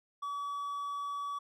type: tone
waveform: triangle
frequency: 1141 Hz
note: C#6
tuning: 50 cents sharp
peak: -33 dBFS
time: 0.22-1.39 s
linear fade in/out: 10 ms
effects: none